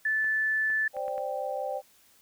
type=tone; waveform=sine; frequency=1749 Hz; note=A6; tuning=11 cents flat; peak=-24 dBFS; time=0.05-0.88 s; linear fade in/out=5 ms
type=clicks; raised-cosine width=0.5 ms; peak=-32 dBFS; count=5; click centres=0.244 / 0.702 / 0.967 / 1.081 / 1.18 s
type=chord; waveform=sine; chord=C suspended second; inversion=none; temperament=just; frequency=523.3 / 588.7 / 784.9 Hz; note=C5 / D5 / G5; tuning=0 / +4 / +2 cents; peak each=-34 dBFS; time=0.93-1.82 s; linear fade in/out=50 ms
effects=white hiss -61 dBFS RMS until 2.21 s